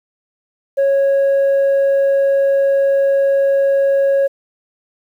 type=tone; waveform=sine; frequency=551 Hz; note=C#5; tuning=11 cents flat; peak=-8 dBFS; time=0.77-4.28 s; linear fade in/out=20 ms; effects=tanh soft clip ceiling -10 dBFS + 8-bit